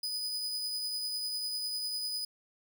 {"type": "tone with tremolo", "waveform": "40% pulse", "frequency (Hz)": 4978, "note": "D#8", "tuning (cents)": 0, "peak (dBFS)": -31, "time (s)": [0.03, 2.25], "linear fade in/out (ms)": 5, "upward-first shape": "sine", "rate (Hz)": 10, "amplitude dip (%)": 25, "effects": []}